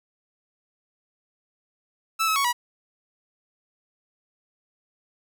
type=tone with pitch steps; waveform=sawtooth; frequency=1316 / 1290 / 1113 / 969 Hz; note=E6 / E6 / C#6 / B5; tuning=-3 / -38 / +7 / -33 cents; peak=-17 dBFS; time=2.19-2.53 s; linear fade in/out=20 ms; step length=85 ms; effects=none